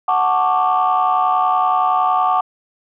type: chord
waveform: sine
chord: D major seventh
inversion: first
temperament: equal with one note detuned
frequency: 740 / 880 / 1108.7 / 1179.4 Hz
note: F#5 / A5 / C#6 / D6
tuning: 0 / 0 / 0 / +7 cents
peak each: -16 / -20 / -20 / -17 dBFS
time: 0.08-2.41 s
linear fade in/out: 5 ms
effects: tanh soft clip ceiling -6 dBFS